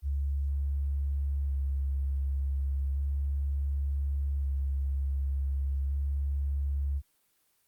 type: tone with vibrato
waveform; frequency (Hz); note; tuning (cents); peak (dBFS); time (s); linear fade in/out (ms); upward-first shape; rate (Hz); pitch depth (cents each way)
sine; 69.3; C#2; 0; -27; 0.02-7.02; 50; square; 0.34; 17
effects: white hiss -71 dBFS RMS until 7.67 s + Opus 24 kbps